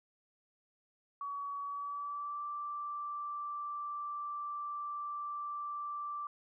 sine tone with pitch glide, 1132 to 1171.9 Hz, C#6 to D6, +36 to -4 cents, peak -37 dBFS, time 1.21-6.27 s, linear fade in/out 2 ms, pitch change +60 cents, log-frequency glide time 1.62-2.43 s, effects none

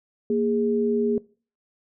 sine tone pair together, 233.1 / 412.9 Hz, A#3 / G#4, 0 / -10 cents, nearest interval minor seventh, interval 990 cents, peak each -23 / -22 dBFS, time 0.3-1.18 s, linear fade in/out 2 ms, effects noise-tail reverb RT60 0.4 s tail -22 dB re dry

